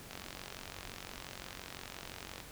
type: click train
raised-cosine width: 0.2 ms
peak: -26 dBFS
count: 106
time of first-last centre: 0.11-2.403 s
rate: 45.8 Hz
effects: pink hiss -51 dBFS RMS until 2.51 s